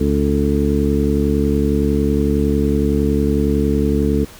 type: harmonic tone with a mistuned harmonic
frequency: 70.9 Hz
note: C#2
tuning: 40 cents sharp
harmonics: 1 / 2 / 3 / 4 / 5 / 6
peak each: -19 / -23 / -19 / -20 / -25 / -21 dBFS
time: 0-4.25 s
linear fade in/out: 10 ms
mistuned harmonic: 6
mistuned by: +61 cents
effects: pink hiss -40 dBFS RMS until 4.39 s